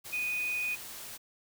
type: tone in noise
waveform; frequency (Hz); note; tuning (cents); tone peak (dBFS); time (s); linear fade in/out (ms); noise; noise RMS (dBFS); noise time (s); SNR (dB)
sine; 2482; D#7; -5; -30; 0.12-0.76; 20; white; -44; 0.04-1.18; +11
effects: none